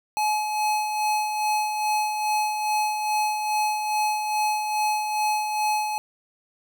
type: tone with tremolo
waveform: square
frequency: 850 Hz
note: G#5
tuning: 40 cents sharp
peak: -21 dBFS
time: 0.17-5.98 s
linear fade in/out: 0 ms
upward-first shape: sine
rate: 2.4 Hz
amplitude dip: 45%
effects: none